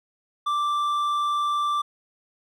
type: tone with hard clipping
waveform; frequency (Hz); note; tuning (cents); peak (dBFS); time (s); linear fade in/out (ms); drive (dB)
triangle; 1174.7; D6; 0; -23; 0.46-1.82; 10; 9
effects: none